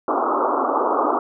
white band-pass noise, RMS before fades -20 dBFS, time 0.08-1.19 s, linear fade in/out 2 ms, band 250 to 1300 Hz, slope 96 dB/octave, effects none

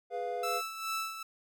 triangle chord, F diminished, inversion first, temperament equal, 415.3 / 493.9 / 698.5 Hz, Ab4 / Cb5 / F5, 0 / 0 / 0 cents, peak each -38 / -35 / -34 dBFS, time 0.1-0.62 s, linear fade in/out 50 ms
sawtooth tone with tremolo, 1318.5 Hz, E6, in tune, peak -28 dBFS, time 0.43-1.23 s, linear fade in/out 5 ms, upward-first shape sine, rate 2.4 Hz, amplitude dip 65%
effects none

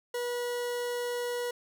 40% pulse tone, 484.9 Hz, B4, 32 cents flat, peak -30 dBFS, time 0.14-1.51 s, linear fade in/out 5 ms, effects none

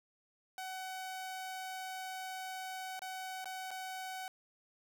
sawtooth tone with dropouts, 752 Hz, F#5, 28 cents sharp, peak -37 dBFS, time 0.58-4.28 s, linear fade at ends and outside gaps 1 ms, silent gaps 2.993-3.019 / 3.444-3.456 / 3.707-3.713 s, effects none

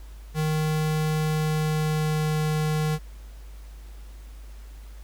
square tone with pitch glide, 155.1 to 154.12 Hz, D#3 to D#3, -5 to -16 cents, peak -23 dBFS, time 0.34-2.99 s, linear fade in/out 50 ms, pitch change -11 cents, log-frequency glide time 1.18-2.42 s, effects added 51 Hz sine -39 dBFS peak until 5.03 s + pink hiss -55 dBFS RMS until 5.03 s

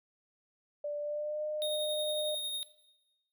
sine tone with pitch glide, 587.3 to 607.7 Hz, D5 to D#5, 0 to -41 cents, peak -33 dBFS, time 0.84-2.35 s, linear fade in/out 5 ms, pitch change +59 cents, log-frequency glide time 0.99-1.44 s
square tone with tremolo, 3710 Hz, A#7, 9 cents flat, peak -33 dBFS, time 1.62-2.63 s, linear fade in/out 0 ms, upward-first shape sine, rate 11 Hz, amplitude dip 25%
effects noise-tail reverb RT60 1.0 s tail -17 dB re dry

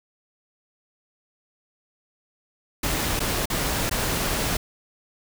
pink noise with dropouts, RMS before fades -25 dBFS, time 2.83-4.57 s, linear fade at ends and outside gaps 5 ms, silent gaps 3.195-3.202 / 3.457-3.5 / 3.896-3.911 s, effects none

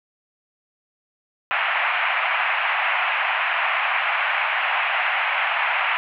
white band-pass noise, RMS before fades -22 dBFS, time 1.51-5.97 s, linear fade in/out 0 ms, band 670 to 2700 Hz, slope 48 dB/octave, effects none

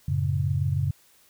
sine chord, F# minor, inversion none, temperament just, 92.5 / 111 / 138.75 Hz, F#2 / A2 / C#3, 0 / +16 / +2 cents, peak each -26 / -30 / -25 dBFS, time 0.08-0.91 s, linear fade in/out 5 ms, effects white hiss -59 dBFS RMS until 1.29 s

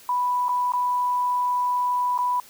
sine tone with dropouts, 987.8 Hz, B5, in tune, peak -20 dBFS, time 0.09-2.4 s, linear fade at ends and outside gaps 2 ms, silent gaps 0.484-0.491 / 0.721-0.735 / 2.178-2.187 s, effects white hiss -49 dBFS RMS until 2.49 s

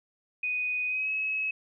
sine tone with pitch glide, 2489 to 2569 Hz, D#7 to E7, 0 to -45 cents, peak -27 dBFS, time 0.43-1.51 s, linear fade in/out 5 ms, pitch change +55 cents, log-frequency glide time 0.87-1.1 s, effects none

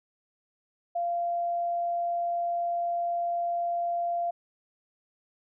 sine tone, 691 Hz, F5, 19 cents flat, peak -26 dBFS, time 0.95-4.31 s, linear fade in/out 10 ms, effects none

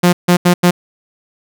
sawtooth tone bursts at uneven times, 176.9 Hz, F3, 23 cents sharp, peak -3 dBFS, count 4, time 0.03-0.13 / 0.28-0.37 / 0.45-0.54 / 0.63-0.71 s, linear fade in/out 10 ms, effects none

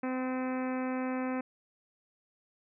harmonic tone, 257 Hz, C4, 31 cents flat, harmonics 1 / 2 / 3 / 4 / 5 / 6 / 7 / 8 / 9 / 10, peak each -32 / -38 / -42 / -44 / -46 / -48 / -49 / -50 / -51 / -52 dBFS, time 0.03-1.41 s, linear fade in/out 5 ms, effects none

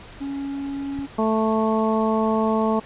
triangle tone, 278 Hz, C#4, 5 cents sharp, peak -24 dBFS, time 0.2-1.07 s, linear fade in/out 20 ms
click, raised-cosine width 5 ms, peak -22 dBFS, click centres 0.99 s
harmonic tone, 220 Hz, A3, in tune, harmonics 1 / 2 / 3 / 4 / 5, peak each -21 / -24 / -26 / -27 / -28 dBFS, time 1.18-2.8 s, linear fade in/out 10 ms
effects pink hiss -43 dBFS RMS until 2.85 s + resampled to 8000 Hz

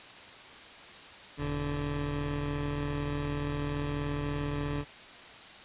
20% pulse tone pair together, 40.46 / 144.7 Hz, E1 / D3, -32 / -25 cents, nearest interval octave + minor seventh, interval 2207 cents, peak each -32 / -27 dBFS, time 1.37-4.85 s, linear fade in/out 50 ms, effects white hiss -48 dBFS RMS until 5.64 s + resampled to 8000 Hz

